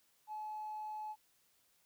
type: tone with tanh clipping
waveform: triangle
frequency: 856 Hz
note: A5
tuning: 48 cents flat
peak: -40 dBFS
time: 0.27-1.16 s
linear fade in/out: 50 ms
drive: 1 dB
effects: white hiss -73 dBFS RMS until 1.85 s